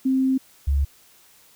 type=tone pair in turn; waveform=sine; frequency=263.3 / 69.94 Hz; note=C4 / C#2; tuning=+11 / +16 cents; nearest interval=octave + major seventh; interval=2295 cents; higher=first; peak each=-17 / -17 dBFS; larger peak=neither; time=0.05-0.38 / 0.67-0.85 s; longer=first; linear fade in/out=10 ms; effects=white hiss -54 dBFS RMS until 1.55 s